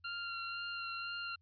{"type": "tone with vibrato", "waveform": "20% pulse", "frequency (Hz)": 1385, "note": "F6", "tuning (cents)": -15, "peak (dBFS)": -34, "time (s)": [0.04, 1.36], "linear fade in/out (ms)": 10, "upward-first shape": "sine", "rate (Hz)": 2, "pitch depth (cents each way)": 16, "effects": ["added 86 Hz sine -68 dBFS peak until 1.41 s", "resampled to 11025 Hz"]}